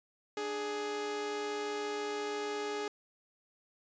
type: tone pair together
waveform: sawtooth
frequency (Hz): 296.2 / 417.1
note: D4 / G#4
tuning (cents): +15 / +7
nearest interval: tritone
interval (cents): 592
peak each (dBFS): -40 / -31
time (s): 0.37-2.88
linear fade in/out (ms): 2
effects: resampled to 16000 Hz